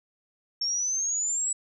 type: exponential sweep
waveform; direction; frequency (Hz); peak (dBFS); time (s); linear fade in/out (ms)
sine; up; 5440 to 7880; -25; 0.61-1.53; 5
effects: none